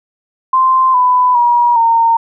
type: tone with pitch steps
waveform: sine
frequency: 1042 / 999 / 957.7 / 918.2 Hz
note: C6 / B5 / A#5 / A#5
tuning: -7 / +20 / +46 / -26 cents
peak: -7 dBFS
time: 0.53-2.17 s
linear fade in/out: 5 ms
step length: 410 ms
effects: none